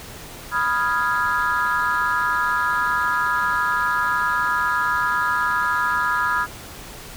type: chord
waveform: sine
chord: F half-diminished seventh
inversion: second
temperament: equal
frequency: 987.8 / 1244.5 / 1396.9 / 1661.2 Hz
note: Cb6 / Eb6 / F6 / Ab6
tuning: 0 / 0 / 0 / 0 cents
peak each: -23 dBFS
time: 0.51-6.47 s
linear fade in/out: 50 ms
effects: tanh soft clip ceiling -11 dBFS + pink hiss -38 dBFS RMS until 7.16 s

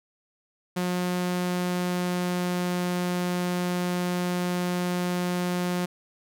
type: tone with pitch glide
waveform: sawtooth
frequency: 179.5 to 178.36 Hz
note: F3 to F3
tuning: +48 to +37 cents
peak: -21 dBFS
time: 0.76-5.86 s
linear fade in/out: 10 ms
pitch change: -11 cents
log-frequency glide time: 0.94-2.87 s
effects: none

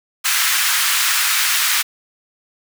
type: high-pass noise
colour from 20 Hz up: pink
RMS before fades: -17 dBFS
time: 0.24-1.83 s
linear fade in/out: 20 ms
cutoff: 1300 Hz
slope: 24 dB/octave
effects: none

